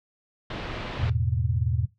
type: low-pass noise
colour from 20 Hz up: pink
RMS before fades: -34 dBFS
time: 0.5-1.1 s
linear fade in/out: 5 ms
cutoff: 3700 Hz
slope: 24 dB/octave
type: chord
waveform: sine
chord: E major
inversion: none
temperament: equal with one note detuned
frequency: 82.41 / 106.07 / 123.47 Hz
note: E2 / G#2 / B2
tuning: 0 / +37 / 0 cents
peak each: -27 dBFS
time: 0.99-1.86 s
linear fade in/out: 10 ms
effects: noise-tail reverb RT60 0.2 s tail -17 dB re dry